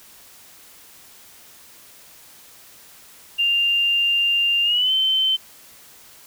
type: tone with pitch glide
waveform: sine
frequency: 2794 to 3082 Hz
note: F7 to G7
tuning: 0 to -30 cents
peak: -16 dBFS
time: 3.38-5.37 s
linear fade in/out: 20 ms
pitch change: +170 cents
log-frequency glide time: 4.63-4.92 s
effects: white hiss -47 dBFS RMS until 6.26 s